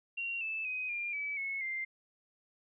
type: tone with pitch steps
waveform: sine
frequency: 2753 / 2630 / 2513 / 2401 / 2294 / 2191 / 2094 Hz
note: F7 / E7 / D#7 / D7 / D7 / C#7 / C7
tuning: -25 / -5 / +17 / +38 / -41 / -21 / +1 cents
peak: -34 dBFS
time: 0.17-1.85 s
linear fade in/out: 10 ms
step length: 240 ms
effects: none